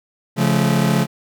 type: chord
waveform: 40% pulse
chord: Db augmented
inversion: none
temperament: just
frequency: 138.59 / 173.24 / 216.5 Hz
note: Db3 / F3 / A3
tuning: 0 / -14 / -28 cents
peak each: -18 dBFS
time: 0.36-1.07 s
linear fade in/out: 50 ms
effects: none